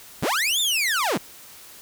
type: linear two-way sweep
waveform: sawtooth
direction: up then down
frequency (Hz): 49 to 3654 to 114.3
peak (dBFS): -17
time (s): 0.22-1.18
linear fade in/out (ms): 10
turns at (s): 0.6
effects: white hiss -45 dBFS RMS until 1.81 s